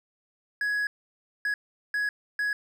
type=tone bursts at uneven times; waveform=triangle; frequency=1673 Hz; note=G#6; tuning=12 cents sharp; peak=-23 dBFS; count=4; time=0.61-0.87 / 1.45-1.54 / 1.94-2.09 / 2.39-2.53 s; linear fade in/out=2 ms; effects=none